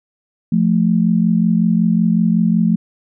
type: tone pair together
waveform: sine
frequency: 174.61 / 220 Hz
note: F3 / A3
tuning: 0 / 0 cents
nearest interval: major third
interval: 400 cents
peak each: -14 dBFS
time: 0.52-2.76 s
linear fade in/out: 5 ms
effects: none